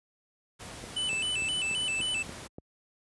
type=noise; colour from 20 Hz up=pink; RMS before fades=-43 dBFS; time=0.59-2.48 s; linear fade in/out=20 ms
type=click train; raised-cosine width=2 ms; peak=-28 dBFS; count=7; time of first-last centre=0.84-2.584 s; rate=3.44 Hz
type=tone with vibrato; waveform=square; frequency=2812 Hz; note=F7; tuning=11 cents sharp; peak=-29 dBFS; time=0.96-2.23 s; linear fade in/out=10 ms; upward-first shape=square; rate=3.8 Hz; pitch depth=110 cents each way
effects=high-pass 60 Hz 12 dB/octave + resampled to 24000 Hz